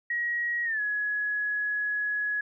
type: tone with pitch glide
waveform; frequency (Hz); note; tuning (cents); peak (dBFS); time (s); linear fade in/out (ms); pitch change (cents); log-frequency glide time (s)
sine; 1900 to 1683; A#6 to G#6; +33 to +23; -26; 0.1-2.41; 5; -210; 0.64-0.81
effects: none

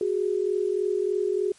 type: tone pair together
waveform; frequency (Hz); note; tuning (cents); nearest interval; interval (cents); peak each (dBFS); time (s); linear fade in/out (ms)
sine; 370 / 413.3; F#4 / G#4; 0 / -8; major second; 192; -25; 0.01-1.52; 2
effects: white hiss -55 dBFS RMS until 1.58 s + MP3 48 kbps

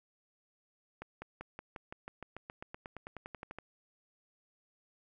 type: accelerating click train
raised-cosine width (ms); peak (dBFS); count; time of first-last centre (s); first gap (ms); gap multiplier
0.5; -28; 21; 1.02-3.586; 200; 0.95
effects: none

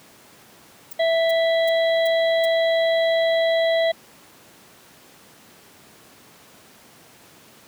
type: noise bursts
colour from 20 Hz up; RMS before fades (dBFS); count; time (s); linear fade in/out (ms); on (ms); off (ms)
violet; -34; 5; 0.91-2.455; 5; 21; 360
type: harmonic tone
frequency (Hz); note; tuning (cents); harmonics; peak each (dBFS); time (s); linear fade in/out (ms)
659.3; E5; 0; 1 / 3 / 5 / 6; -17 / -27 / -31 / -33; 0.99-3.92; 10
effects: pink hiss -49 dBFS RMS until 7.67 s + high-pass 150 Hz 12 dB/octave

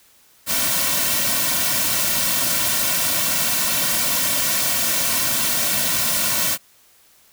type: noise with comb filter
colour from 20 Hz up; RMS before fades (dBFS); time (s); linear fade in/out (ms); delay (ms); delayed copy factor
white; -20; 0.46-6.58; 50; 2.4; -0.75
effects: white hiss -54 dBFS RMS until 7.32 s

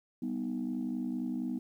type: chord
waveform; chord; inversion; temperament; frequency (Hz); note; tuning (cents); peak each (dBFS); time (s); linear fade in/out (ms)
sine; G augmented; none; equal; 196 / 246.9 / 311.1; G3 / B3 / D#4; 0 / 0 / 0; -38 / -33 / -38; 0.22-1.59; 5
effects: tanh soft clip ceiling -26 dBFS + 11-bit

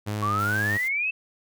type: tone with vibrato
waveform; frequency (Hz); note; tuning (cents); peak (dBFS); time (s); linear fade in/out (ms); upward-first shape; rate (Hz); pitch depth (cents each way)
sawtooth; 103.83; G#2; 0; -23; 0.06-0.78; 20; triangle; 2.4; 36
type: exponential sweep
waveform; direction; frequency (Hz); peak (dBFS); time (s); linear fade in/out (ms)
sine; up; 1108.7 to 2665; -23; 0.22-1.11; 10
type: noise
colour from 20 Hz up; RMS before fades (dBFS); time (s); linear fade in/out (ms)
white; -43; 0.38-0.89; 20
effects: none

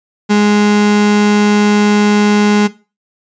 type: tone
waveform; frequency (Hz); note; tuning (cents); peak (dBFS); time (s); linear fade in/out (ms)
35% pulse; 207.7; G#3; 0; -6; 0.29-2.68; 20
effects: noise-tail reverb RT60 0.3 s tail -17 dB re dry + resampled to 16000 Hz

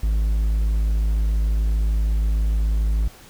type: tone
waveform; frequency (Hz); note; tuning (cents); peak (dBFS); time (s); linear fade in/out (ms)
triangle; 53.3; G#1; +46; -15; 0.03-3.08; 5
effects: pink hiss -46 dBFS RMS until 3.29 s

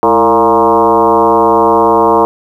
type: tone with frequency modulation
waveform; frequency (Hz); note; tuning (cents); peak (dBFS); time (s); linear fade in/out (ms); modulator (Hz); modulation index
sine; 698.5; F5; 0; -5; 0.03-2.25; 0; 122; 3.2
effects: 7-bit

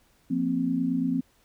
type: chord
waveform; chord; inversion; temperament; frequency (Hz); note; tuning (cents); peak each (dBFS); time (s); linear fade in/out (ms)
sine; F suspended fourth; none; just; 174.61 / 232.8 / 261.9; F3 / Bb3 / C4; 0 / -2 / +2; -30 / -30 / -25; 0.3-1.21; 10
effects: pink hiss -64 dBFS RMS until 1.44 s

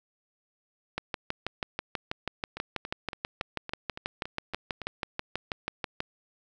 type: two click trains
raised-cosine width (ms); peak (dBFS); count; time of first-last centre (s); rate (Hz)
0.3; -14 / -21; 32 / 9; 0.98-6.004 / 2.57-4.817; 6.17 / 3.56
effects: none

